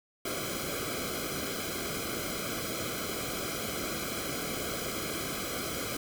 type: noise with comb filter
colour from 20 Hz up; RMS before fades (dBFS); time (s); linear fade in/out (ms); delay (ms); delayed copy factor
pink; -35; 0.25-5.97; 5; 1.1; -0.95
effects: none